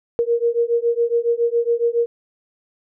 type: beating tone pair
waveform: sine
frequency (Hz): 466.2 / 473.4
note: A#4 / A#4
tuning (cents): 0 / +27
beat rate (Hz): 7.2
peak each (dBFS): -19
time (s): 0.19-2.06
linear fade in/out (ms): 0
effects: none